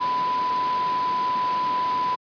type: tone in noise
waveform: sine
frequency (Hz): 1000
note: B5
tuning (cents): +21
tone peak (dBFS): -21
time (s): 0-2.16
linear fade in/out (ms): 20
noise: pink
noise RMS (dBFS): -33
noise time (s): 0-2.16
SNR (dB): +9
effects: high-pass 200 Hz 12 dB/octave + resampled to 11025 Hz